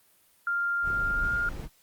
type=tone with pitch glide; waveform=sine; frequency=1396.9 to 1409.9 Hz; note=F6 to F6; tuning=0 to +16 cents; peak=-25 dBFS; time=0.47-1.49 s; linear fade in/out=2 ms; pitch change=+16 cents; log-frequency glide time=1.04-1.33 s
type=noise; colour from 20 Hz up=brown; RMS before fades=-35 dBFS; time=0.82-1.69 s; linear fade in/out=50 ms
effects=white hiss -63 dBFS RMS until 1.82 s + Opus 32 kbps